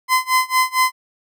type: tone with tremolo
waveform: 30% pulse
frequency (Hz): 1026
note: C6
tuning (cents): -34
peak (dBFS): -9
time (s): 0.08-0.92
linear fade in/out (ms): 50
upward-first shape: sine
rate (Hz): 4.4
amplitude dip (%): 95
effects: none